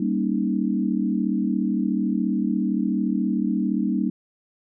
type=chord; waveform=sine; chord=Eb dominant seventh; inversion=first; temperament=equal; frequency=196 / 233.1 / 277.2 / 311.1 Hz; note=G3 / Bb3 / Db4 / Eb4; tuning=0 / 0 / 0 / 0 cents; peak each=-24 / -25 / -28 / -27 dBFS; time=0-4.1 s; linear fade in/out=5 ms; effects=none